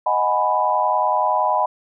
sine chord, G# minor seventh, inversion second, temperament equal with one note detuned, 622.3 / 740 / 830.6 / 990.6 Hz, D#5 / F#5 / G#5 / B5, 0 / 0 / 0 / +5 cents, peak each -23 / -23 / -22 / -19 dBFS, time 0.06-1.66 s, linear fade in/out 5 ms, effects none

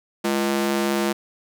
sawtooth ring-modulated tone, 277.2 Hz, C#4, in tune, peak -13 dBFS, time 0.24-1.13 s, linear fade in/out 10 ms, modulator 68 Hz, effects none

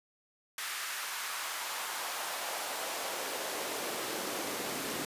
pink noise with high-pass filter sweep, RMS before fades -37 dBFS, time 0.58-5.05 s, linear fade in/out 2 ms, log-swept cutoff 1500 to 260 Hz, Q 1.3, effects resampled to 32000 Hz

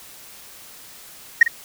sine tone with echo, 1869 Hz, A#6, 4 cents sharp, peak -4 dBFS, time 1.41-1.43 s, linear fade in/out 5 ms, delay 50 ms, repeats 1, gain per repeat -13 dB, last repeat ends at 1.48 s, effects tanh soft clip ceiling -2 dBFS + white hiss -43 dBFS RMS until 1.64 s

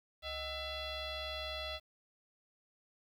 sine tone with frequency modulation, 2007 Hz, B6, 27 cents sharp, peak -37 dBFS, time 0.22-1.8 s, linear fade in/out 50 ms, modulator 692 Hz, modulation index 3.1, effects tanh soft clip ceiling -34 dBFS + 11-bit

